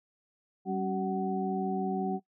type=tone cluster; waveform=sine; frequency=192.2 / 277.8 / 380 / 748 Hz; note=G3 / C#4 / F#4 / F#5; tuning=-34 / +4 / +46 / +19 cents; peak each=-32 / -38 / -34 / -34 dBFS; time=0.65-2.2 s; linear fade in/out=50 ms; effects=noise-tail reverb RT60 0.1 s tail -19 dB re dry